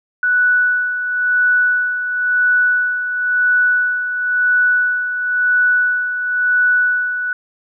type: tone with tremolo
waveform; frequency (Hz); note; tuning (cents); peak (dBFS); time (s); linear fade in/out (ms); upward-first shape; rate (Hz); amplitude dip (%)
sine; 1480; F#6; 0; -10; 0.23-7.33; 2; sine; 0.97; 60
effects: none